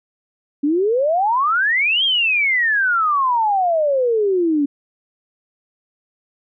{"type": "exponential two-way sweep", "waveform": "sine", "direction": "up then down", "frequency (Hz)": [277.2, 3278, 277.2], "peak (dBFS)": -14, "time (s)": [0.63, 4.66], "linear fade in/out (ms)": 10, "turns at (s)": 2.04, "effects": []}